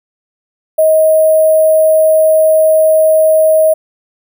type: tone with sample-and-hold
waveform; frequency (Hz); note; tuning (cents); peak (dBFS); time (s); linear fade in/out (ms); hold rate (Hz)
sine; 630; D#5; +21; -5; 0.78-3.74; 10; 11025
effects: none

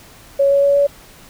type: tone with pitch steps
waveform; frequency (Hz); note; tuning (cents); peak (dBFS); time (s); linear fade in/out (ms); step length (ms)
sine; 556 / 559.9 / 563.8 / 567.7; C#5 / C#5 / C#5 / C#5; +5 / +17 / +29 / +41; -10; 0.39-0.87; 10; 120
effects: pink hiss -43 dBFS RMS until 1.29 s

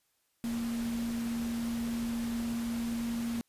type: tone in noise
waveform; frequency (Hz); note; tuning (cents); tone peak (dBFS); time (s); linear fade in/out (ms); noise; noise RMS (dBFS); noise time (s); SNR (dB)
sine; 233.1; A#3; 0; -31; 0.44-3.41; 0; pink; -44; 0.44-3.41; +10
effects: white hiss -75 dBFS RMS until 3.48 s + resampled to 32000 Hz

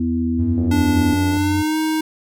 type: harmonic tone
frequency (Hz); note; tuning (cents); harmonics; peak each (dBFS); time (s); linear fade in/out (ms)
82.41; E2; 0; 1 / 3 / 4; -24 / -18 / -28; 0-1.14; 5
type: tone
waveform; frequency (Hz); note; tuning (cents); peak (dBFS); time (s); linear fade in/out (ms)
triangle; 92.8; F#2; +6; -18; 0.38-1.63; 20
type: click train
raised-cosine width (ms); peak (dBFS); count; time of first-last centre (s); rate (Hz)
2; -18; 71; 0.58-1.369; 88.7
type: tone with pitch glide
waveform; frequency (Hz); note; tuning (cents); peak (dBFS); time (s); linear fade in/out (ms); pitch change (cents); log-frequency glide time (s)
square; 291.2 to 313.9; D4 to D#4; -15 to +15; -18; 0.71-2.01; 5; +130; 1.29-1.78
effects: none

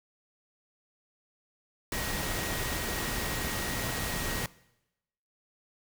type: tone in noise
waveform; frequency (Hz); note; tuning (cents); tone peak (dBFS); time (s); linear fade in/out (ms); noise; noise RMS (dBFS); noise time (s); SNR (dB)
sine; 1891; A#6; +24; -41; 1.92-4.46; 2; pink; -33; 1.92-4.46; -11
effects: noise-tail reverb RT60 0.9 s tail -21 dB re dry

